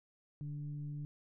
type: tone with frequency modulation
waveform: sine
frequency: 146.83 Hz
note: D3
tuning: in tune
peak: -39 dBFS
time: 0.41-1.05 s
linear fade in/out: 0 ms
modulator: 144 Hz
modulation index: 0.39
effects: none